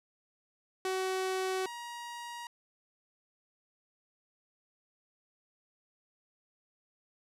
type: tone pair in turn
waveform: sawtooth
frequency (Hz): 376.3 / 949.9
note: F#4 / A#5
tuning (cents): +29 / +32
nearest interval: octave + major third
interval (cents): 1603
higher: second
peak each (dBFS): -27 / -37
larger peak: first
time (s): 0.85-1.66 / 1.66-2.47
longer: neither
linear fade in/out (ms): 2
effects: low-pass 11000 Hz 12 dB/octave